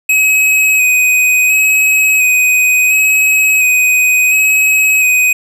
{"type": "tone with vibrato", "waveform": "square", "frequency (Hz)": 2528, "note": "D#7", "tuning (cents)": 27, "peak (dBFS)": -8, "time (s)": [0.09, 5.33], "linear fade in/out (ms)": 5, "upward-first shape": "square", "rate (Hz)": 0.71, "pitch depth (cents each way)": 17, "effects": []}